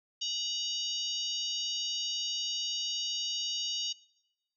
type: harmonic tone with a mistuned harmonic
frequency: 932.3 Hz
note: A#5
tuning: in tune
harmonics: 3 / 4 / 5 / 6 / 7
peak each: -35 / -37 / -39 / -41 / -42 dBFS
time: 0.21-3.93 s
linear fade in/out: 10 ms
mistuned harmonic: 3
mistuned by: +85 cents
effects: noise-tail reverb RT60 1.0 s tail -22 dB re dry